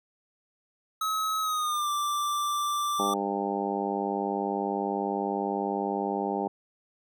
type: tone with pitch glide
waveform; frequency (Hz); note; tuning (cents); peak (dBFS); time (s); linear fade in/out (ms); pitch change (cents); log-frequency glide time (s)
square; 1282 to 1175.6; E6 to D6; -49 to +1; -27; 1.01-3.14; 5; -150; 1.41-1.9
type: harmonic tone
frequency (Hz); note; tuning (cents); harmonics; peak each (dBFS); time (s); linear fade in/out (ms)
100; G2; +35; 2 / 3 / 4 / 5 / 6 / 7 / 8 / 9; -34 / -35 / -33 / -37 / -38 / -38 / -32 / -37; 2.99-6.48; 5
effects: none